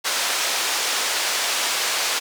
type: band-pass noise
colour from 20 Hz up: white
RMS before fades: -23 dBFS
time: 0.04-2.2 s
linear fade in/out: 20 ms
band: 510 to 6200 Hz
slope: 12 dB/octave
effects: none